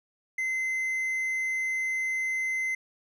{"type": "tone", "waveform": "triangle", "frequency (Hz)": 2060, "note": "C7", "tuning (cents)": -28, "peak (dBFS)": -25, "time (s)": [0.38, 2.75], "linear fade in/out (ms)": 5, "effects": []}